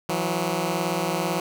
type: beating tone pair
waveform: 10% pulse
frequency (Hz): 164.81 / 182.81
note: E3 / F#3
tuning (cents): 0 / -21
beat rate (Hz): 18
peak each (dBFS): -18 / -18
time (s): 0.09-1.4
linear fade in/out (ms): 2
effects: 9-bit